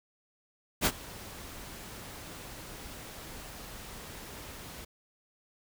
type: noise with ADSR envelope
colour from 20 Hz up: pink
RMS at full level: -23 dBFS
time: 0.81-4.85 s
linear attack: 47 ms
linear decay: 53 ms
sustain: -22 dB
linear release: 9 ms
effects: none